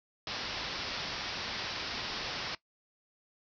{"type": "low-pass noise", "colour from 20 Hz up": "white", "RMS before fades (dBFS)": -38, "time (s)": [0.27, 2.55], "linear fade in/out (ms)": 2, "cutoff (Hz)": 5500, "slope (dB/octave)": 96, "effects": ["noise-tail reverb RT60 0.1 s tail -19 dB re dry"]}